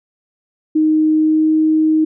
sine tone with pitch glide, 311.1 to 313.3 Hz, D#4 to D#4, 0 to +12 cents, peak -10 dBFS, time 0.75-2.05 s, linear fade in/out 10 ms, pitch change +12 cents, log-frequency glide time 1.14-1.51 s, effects none

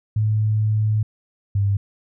sine tone pair in turn, 107.6 / 99.94 Hz, A2 / G2, -38 / +34 cents, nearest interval minor second, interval 128 cents, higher first, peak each -16 dBFS, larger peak neither, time 0.16-1.03 / 1.55-1.77 s, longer first, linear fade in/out 5 ms, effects none

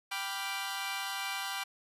15% pulse chord, G dominant seventh, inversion none, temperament equal, 784 / 987.8 / 1174.7 / 1396.9 Hz, G5 / B5 / D6 / F6, 0 / 0 / 0 / 0 cents, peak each -32 / -34 / -35 / -35 dBFS, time 0.11-1.64 s, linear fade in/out 10 ms, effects resampled to 32000 Hz

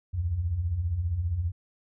sine beating tone pair, 73.2 / 88.2 Hz, D2 / F2, -5 / +18 cents, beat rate 15 Hz, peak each -34 / -26 dBFS, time 0.13-1.52 s, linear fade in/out 20 ms, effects none

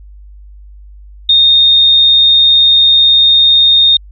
sine tone, 3681 Hz, A#7, 23 cents flat, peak -4 dBFS, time 1.29-3.97 s, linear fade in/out 5 ms, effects added 50 Hz sine -32 dBFS peak until 4.11 s

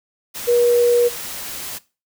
sine tone in noise, 480.3 Hz, B4, 48 cents flat, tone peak -12 dBFS, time 0.47-1.09 s, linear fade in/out 20 ms, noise white, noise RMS -30 dBFS, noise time 0.34-1.79 s, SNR +15 dB, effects noise-tail reverb RT60 0.3 s tail -19 dB re dry

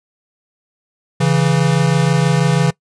square tone pair together, 138.59 / 164.81 Hz, C#3 / E3, 0 / 0 cents, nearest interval minor third, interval 300 cents, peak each -15 dBFS, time 1.2-2.71 s, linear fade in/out 10 ms, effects noise-tail reverb RT60 0.1 s tail -22 dB re dry + resampled to 22050 Hz

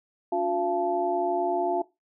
sine tone cluster, 287.7 / 358.8 / 686 / 871 Hz, D4 / F4 / F5 / A5, -36 / +47 / -31 / -18 cents, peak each -35 / -27 / -27 / -31 dBFS, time 0.32-1.82 s, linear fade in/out 5 ms, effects noise-tail reverb RT60 0.2 s tail -18 dB re dry

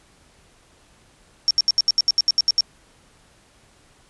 sine tone bursts, 5500 Hz, F8, 27 cents flat, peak -13 dBFS, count 12, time 1.48-2.607 s, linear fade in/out 0 ms, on 27 ms, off 73 ms, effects pink hiss -55 dBFS RMS until 4.09 s + resampled to 24000 Hz

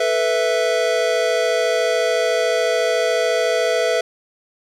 square chord, A suspended second, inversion none, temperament equal, 440 / 493.9 / 659.3 Hz, A4 / B4 / E5, 0 / 0 / 0 cents, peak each -24 / -21 / -20 dBFS, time 0-4.01 s, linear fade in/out 5 ms, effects low-pass 7000 Hz 12 dB/octave + 8-bit

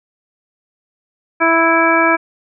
harmonic tone, 329.6 Hz, E4, in tune, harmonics 1 / 2 / 3 / 4 / 5 / 7, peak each -17 / -17 / -17 / -17 / -17 / -17 dBFS, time 1.4-2.17 s, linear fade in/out 20 ms, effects none

